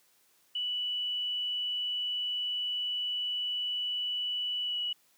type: tone with pitch glide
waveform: sine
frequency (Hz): 2960 to 2936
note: F#7 to F#7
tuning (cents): 0 to -14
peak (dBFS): -30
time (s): 0.55-4.93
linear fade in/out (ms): 5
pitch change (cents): -14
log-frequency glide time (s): 4.63-4.77
effects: white hiss -67 dBFS RMS until 5.17 s + high-pass 150 Hz 12 dB/octave